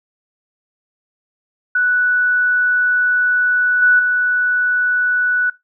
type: tone with level steps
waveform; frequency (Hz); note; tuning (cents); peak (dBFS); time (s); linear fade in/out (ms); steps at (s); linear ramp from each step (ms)
sine; 1480; F#6; 0; -12 / -8 / -13; 1.75-5.5; 5; 3.82 / 3.99; 5
effects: noise-tail reverb RT60 0.2 s tail -20 dB re dry